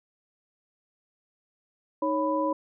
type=tone cluster; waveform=sine; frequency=310.7 / 554 / 992 Hz; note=D#4 / C#5 / B5; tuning=-2 / -1 / +7 cents; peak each=-28 dBFS; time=2.02-2.53 s; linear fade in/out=5 ms; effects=none